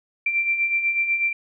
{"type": "beating tone pair", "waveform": "sine", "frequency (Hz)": [2349, 2357.1], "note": ["D7", "D7"], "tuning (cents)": [0, 6], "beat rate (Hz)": 8.1, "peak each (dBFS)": [-28, -20], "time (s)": [0.26, 1.33], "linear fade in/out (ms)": 5, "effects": []}